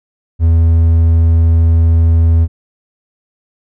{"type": "tone", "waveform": "triangle", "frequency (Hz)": 82.41, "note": "E2", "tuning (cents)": 0, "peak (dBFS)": -4, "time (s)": [0.39, 2.48], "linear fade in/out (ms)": 50, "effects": []}